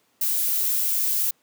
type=noise; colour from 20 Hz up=violet; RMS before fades=-23 dBFS; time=0.21-1.31 s; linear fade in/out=5 ms; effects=pink hiss -65 dBFS RMS until 1.42 s + high-pass 200 Hz 12 dB/octave